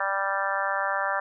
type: harmonic tone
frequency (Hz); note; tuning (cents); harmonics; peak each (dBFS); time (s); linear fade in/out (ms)
196; G3; 0; 3 / 4 / 5 / 6 / 7 / 8 / 9; -32 / -32 / -32 / -32 / -32 / -32 / -32; 0-1.2; 5
effects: none